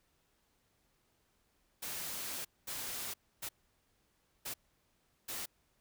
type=noise bursts at uneven times; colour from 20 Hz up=white; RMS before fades=-41 dBFS; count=5; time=1.82-2.45 / 2.67-3.14 / 3.42-3.49 / 4.45-4.54 / 5.28-5.46 s; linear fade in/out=10 ms; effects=pink hiss -75 dBFS RMS until 5.8 s